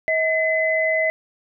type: tone pair together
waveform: sine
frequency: 638.5 / 2027 Hz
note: D#5 / B6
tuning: +45 / +45 cents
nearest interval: octave + minor sixth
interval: 2000 cents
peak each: -20 / -20 dBFS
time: 0.08-1.1 s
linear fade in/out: 0 ms
effects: none